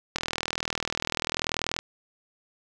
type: click train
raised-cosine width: 0.2 ms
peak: -9 dBFS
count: 67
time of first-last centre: 0.16-1.79 s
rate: 40.5 Hz
effects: none